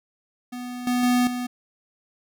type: tone with level steps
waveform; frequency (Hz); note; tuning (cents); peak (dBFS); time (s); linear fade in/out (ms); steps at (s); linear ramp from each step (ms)
square; 246.9; B3; 0; -32 / -21 / -18 / -27; 0.52-1.47; 10; 0.87 / 1.03 / 1.27; 2
effects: none